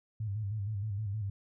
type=tone with vibrato; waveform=sine; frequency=103.83 Hz; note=G#2; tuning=in tune; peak=-32 dBFS; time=0.2-1.3 s; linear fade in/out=5 ms; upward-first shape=square; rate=6.4 Hz; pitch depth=83 cents each way; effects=none